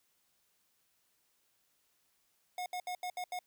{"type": "tone bursts at uneven times", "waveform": "square", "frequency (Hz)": 724, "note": "F#5", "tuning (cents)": -38, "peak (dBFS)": -37, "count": 6, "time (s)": [[2.58, 2.66], [2.73, 2.8], [2.87, 2.95], [3.03, 3.1], [3.17, 3.24], [3.32, 3.39]], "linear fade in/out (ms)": 2, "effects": ["white hiss -75 dBFS RMS until 3.46 s"]}